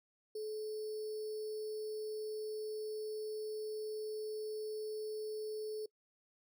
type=tone with sample-and-hold; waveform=sine; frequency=429.7 Hz; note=A4; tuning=41 cents flat; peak=-38 dBFS; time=0.35-5.86 s; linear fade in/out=5 ms; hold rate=4900 Hz; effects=noise-tail reverb RT60 0.1 s tail -24 dB re dry